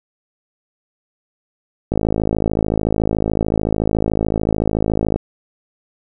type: click train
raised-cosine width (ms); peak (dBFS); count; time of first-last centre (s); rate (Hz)
2; -4; 175; 1.92-5.16; 53.7
effects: none